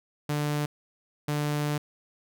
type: tone pair in turn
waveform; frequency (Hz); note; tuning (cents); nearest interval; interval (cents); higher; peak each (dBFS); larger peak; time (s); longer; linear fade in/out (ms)
sawtooth; 147.9 / 147.9; D3 / D3; +13 / +13; unison; 0; neither; -22; neither; 0.29-0.66 / 1.28-1.78; second; 5
effects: none